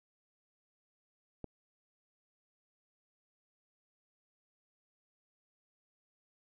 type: click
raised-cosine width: 2 ms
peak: -28 dBFS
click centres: 1.443 s
effects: none